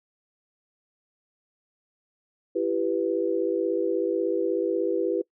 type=chord; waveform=sine; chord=E minor; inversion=none; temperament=equal with one note detuned; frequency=335.6 / 392 / 493.9 Hz; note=E4 / G4 / B4; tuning=+31 / 0 / 0 cents; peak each=-27 dBFS; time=2.55-5.22 s; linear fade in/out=10 ms; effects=noise-tail reverb RT60 0.1 s tail -23 dB re dry